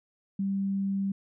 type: tone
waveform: sine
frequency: 196 Hz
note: G3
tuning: in tune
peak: -26 dBFS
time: 0.39-1.12 s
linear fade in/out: 5 ms
effects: none